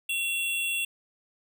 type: tone pair together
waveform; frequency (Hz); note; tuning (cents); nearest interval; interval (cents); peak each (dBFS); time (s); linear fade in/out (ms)
square; 2728 / 3395; F7 / G#7; -41 / +37; major third; 378; -28 / -35; 0.09-0.85; 5
effects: none